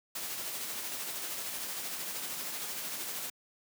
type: noise with tremolo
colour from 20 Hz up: white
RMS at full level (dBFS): -37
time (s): 0.15-3.3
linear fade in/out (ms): 5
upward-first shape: sine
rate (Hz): 13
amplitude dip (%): 30
effects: high-pass 150 Hz 12 dB/octave